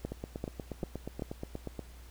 two click trains, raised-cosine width 2 ms, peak -21 / -24 dBFS, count 4 / 15, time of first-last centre 0.05-1.222 / 0.12-1.793 s, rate 2.56 / 8.37 Hz, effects added 60 Hz sine -49 dBFS peak until 2.1 s + pink hiss -58 dBFS RMS until 2.1 s

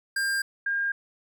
square / sine tone pair in turn, 1600 / 1611.1 Hz, G6 / G6, +35 / +47 cents, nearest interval unison, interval 12 cents, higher second, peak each -25 / -24 dBFS, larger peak second, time 0.16-0.42 / 0.66-0.92 s, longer neither, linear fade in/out 5 ms, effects none

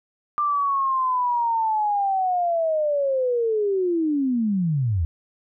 sine linear sweep, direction down, 1191 to 75.6 Hz, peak -19 dBFS, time 0.38-5.05 s, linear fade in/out 0 ms, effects none

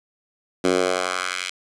10% pulse tone with high-pass filter sweep, 91.4 Hz, F#2, 21 cents flat, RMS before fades -23 dBFS, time 0.64-1.5 s, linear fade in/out 5 ms, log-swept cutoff 280 to 2600 Hz, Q 1.4, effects resampled to 22050 Hz + 7-bit

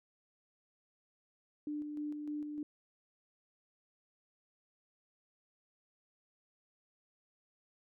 sine tone with tremolo, 297.5 Hz, D4, 22 cents sharp, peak -36 dBFS, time 1.67-2.63 s, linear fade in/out 2 ms, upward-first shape square, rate 3.3 Hz, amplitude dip 35%, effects none

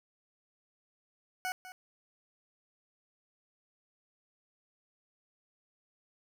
20% pulse tone with echo, 740 Hz, F#5, in tune, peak -28 dBFS, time 1.45-1.52 s, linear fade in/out 0 ms, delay 200 ms, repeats 1, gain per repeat -13 dB, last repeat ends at 1.72 s, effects none

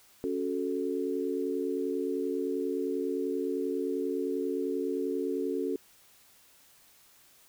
sine chord, F# minor, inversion second, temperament equal, 277.2 / 370 / 440 Hz, C#4 / F#4 / A4, 0 / 0 / 0 cents, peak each -33 dBFS, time 0.24-5.76 s, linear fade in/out 0 ms, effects white hiss -60 dBFS RMS until 7.48 s

